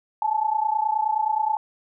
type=tone pair together; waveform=sine; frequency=850.5 / 880 Hz; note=G#5 / A5; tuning=+41 / 0 cents; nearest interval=minor second; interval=59 cents; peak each=-23 dBFS; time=0.22-1.57 s; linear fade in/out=2 ms; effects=none